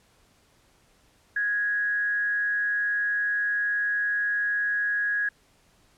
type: tone with frequency modulation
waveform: sine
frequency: 1661.2 Hz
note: G#6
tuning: in tune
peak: -23 dBFS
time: 1.36-5.29 s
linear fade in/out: 5 ms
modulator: 207 Hz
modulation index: 0.25
effects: pink hiss -62 dBFS RMS until 5.97 s + low-pass 11000 Hz 12 dB/octave

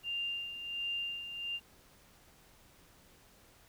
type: tone with tremolo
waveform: sine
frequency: 2794 Hz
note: F7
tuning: in tune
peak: -33 dBFS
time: 0.03-1.6 s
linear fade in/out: 50 ms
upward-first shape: sine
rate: 1.4 Hz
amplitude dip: 60%
effects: pink hiss -62 dBFS RMS until 3.68 s

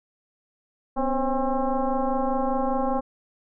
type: tone with frequency modulation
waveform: sine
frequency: 277.5 Hz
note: C#4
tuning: 2 cents sharp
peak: -21 dBFS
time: 0.96-3.01 s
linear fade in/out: 20 ms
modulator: 265 Hz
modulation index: 2.8
effects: none

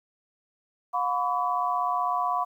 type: tone cluster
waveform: sine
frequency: 717 / 1001 / 1137 Hz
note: F5 / B5 / C#6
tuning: +45 / +23 / +44 cents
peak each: -28 dBFS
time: 0.93-2.45 s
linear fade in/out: 20 ms
effects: 10-bit

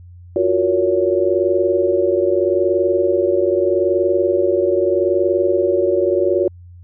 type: chord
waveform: sine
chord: Gb major seventh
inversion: third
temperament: equal with one note detuned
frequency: 349.2 / 370 / 466.2 / 563.4 Hz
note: F4 / Gb4 / Bb4 / Db5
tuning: 0 / 0 / 0 / +28 cents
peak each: -20 / -17 / -22 / -18 dBFS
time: 0.36-6.48 s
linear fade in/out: 2 ms
effects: added 88 Hz sine -37 dBFS peak until 6.83 s

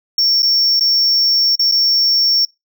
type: tone with dropouts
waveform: triangle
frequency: 5470 Hz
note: F8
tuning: 37 cents flat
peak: -10 dBFS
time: 0.18-2.45 s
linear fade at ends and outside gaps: 2 ms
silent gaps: 0.422-0.429 / 0.796-0.808 / 1.555-1.594 / 1.714-1.721 s
effects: noise-tail reverb RT60 0.2 s tail -24 dB re dry

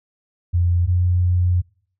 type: tone pair in turn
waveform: sine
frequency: 87.31 / 89.3 Hz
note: F2 / F2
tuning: 0 / +39 cents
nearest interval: unison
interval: 39 cents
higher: second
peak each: -14 dBFS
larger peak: neither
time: 0.53-0.87 / 0.87-1.62 s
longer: second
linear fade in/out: 20 ms
effects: noise-tail reverb RT60 0.6 s tail -26 dB re dry

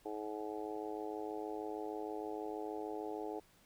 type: harmonic tone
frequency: 106.4 Hz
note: G#2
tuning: 42 cents sharp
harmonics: 3 / 4 / 5 / 6 / 7 / 8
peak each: -45 / -43 / -50 / -52 / -48 / -49 dBFS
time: 0.05-3.4 s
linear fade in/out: 10 ms
effects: pink hiss -67 dBFS RMS until 3.65 s

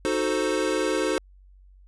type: chord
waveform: square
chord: D# diminished seventh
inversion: none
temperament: equal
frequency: 311.1 / 370 / 440 / 523.3 Hz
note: D#4 / F#4 / A4 / C5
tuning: 0 / 0 / 0 / 0 cents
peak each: -29 dBFS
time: 0.05-1.18 s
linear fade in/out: 0 ms
effects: added 47 Hz sine -49 dBFS peak until 1.87 s + resampled to 24000 Hz

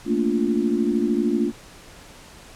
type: chord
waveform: sine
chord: Bb major seventh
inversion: third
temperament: equal with one note detuned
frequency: 220 / 233.1 / 288.5 / 349.2 Hz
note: A3 / Bb3 / D4 / F4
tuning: 0 / 0 / -31 / 0 cents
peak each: -24 dBFS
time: 0.05-1.52 s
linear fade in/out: 50 ms
effects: pink hiss -45 dBFS RMS until 2.55 s + low-pass 10000 Hz 12 dB/octave

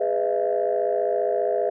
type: tone cluster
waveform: sine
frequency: 412.5 / 497.8 / 621 / 676 Hz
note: G#4 / B4 / D#5 / E5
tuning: -12 / +14 / -3 / +43 cents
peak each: -25 dBFS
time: 0-1.7 s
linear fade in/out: 10 ms
effects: tanh soft clip ceiling -13 dBFS

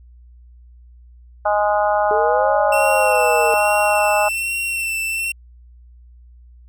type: harmonic tone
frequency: 207.7 Hz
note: G#3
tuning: in tune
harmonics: 3 / 4 / 5 / 6 / 7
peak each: -18 / -18 / -26 / -25 / -27 dBFS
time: 1.45-4.29 s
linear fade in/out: 10 ms
type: linear two-way sweep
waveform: sine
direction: up then down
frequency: 421.9 to 582 to 456.7 Hz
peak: -19 dBFS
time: 2.11-3.54 s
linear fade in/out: 0 ms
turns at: 2.6 s
type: tone with vibrato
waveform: 45% pulse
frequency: 2700 Hz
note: E7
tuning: 41 cents sharp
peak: -20 dBFS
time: 2.72-5.32 s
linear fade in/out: 5 ms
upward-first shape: sine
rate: 1.2 Hz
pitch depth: 24 cents each way
effects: added 60 Hz sine -42 dBFS peak until 6.68 s

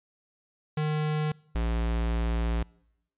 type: tone pair in turn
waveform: square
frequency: 152.8 / 57.24 Hz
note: D#3 / A#1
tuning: -31 / -31 cents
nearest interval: octave + perfect fourth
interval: 1700 cents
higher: first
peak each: -26 dBFS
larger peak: neither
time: 0.77-1.32 / 1.55-2.63 s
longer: second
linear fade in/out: 5 ms
effects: noise-tail reverb RT60 0.9 s tail -26 dB re dry + resampled to 8000 Hz

